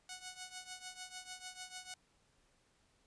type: tone with tremolo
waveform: 5% pulse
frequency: 737 Hz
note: F#5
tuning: 7 cents flat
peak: -32 dBFS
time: 0.09-1.94 s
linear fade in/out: 2 ms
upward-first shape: triangle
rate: 6.7 Hz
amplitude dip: 85%
effects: pink hiss -73 dBFS RMS until 3.06 s + resampled to 22050 Hz